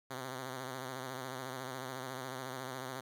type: tone with vibrato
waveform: 5% pulse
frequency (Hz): 130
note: C3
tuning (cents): -11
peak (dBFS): -29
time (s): 0.1-3.01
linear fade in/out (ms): 10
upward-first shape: triangle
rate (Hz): 14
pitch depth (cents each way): 76
effects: none